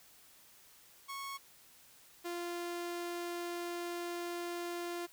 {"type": "tone pair in turn", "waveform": "sawtooth", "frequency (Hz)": [1102, 347.1], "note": ["C#6", "F4"], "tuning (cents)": [-11, -11], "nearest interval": "octave + minor sixth", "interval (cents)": 2000, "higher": "first", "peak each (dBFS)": [-37, -34], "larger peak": "second", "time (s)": [[1.08, 1.38], [2.24, 5.07]], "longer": "second", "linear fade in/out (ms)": 20, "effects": ["white hiss -61 dBFS RMS until 5.12 s"]}